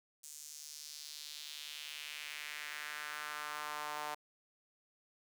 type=tone with high-pass filter sweep; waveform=sawtooth; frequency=149.6 Hz; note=D3; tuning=32 cents sharp; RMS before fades=-45 dBFS; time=0.23-4.15 s; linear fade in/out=10 ms; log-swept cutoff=7300 to 840 Hz; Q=2.1; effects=none